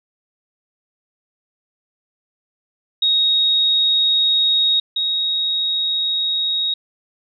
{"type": "tone pair in turn", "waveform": "sine", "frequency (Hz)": [3760, 3773], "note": ["A#7", "A#7"], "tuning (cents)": [14, 20], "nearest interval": "unison", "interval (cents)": 6, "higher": "second", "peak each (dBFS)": [-13, -17], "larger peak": "first", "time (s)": [[3.02, 4.8], [4.96, 6.74]], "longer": "neither", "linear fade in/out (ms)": 5, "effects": []}